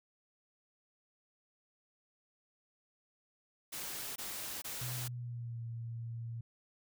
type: noise bursts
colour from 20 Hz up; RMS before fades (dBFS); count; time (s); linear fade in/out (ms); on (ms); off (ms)
white; -42; 3; 3.72-5.082; 10; 440; 21
type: tone with pitch glide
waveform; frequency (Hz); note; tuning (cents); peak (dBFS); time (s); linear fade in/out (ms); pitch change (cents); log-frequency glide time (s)
sine; 123.47 to 115.87; B2 to A#2; 0 to -10; -39; 4.81-6.41; 5; -110; 5.02-5.62
effects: none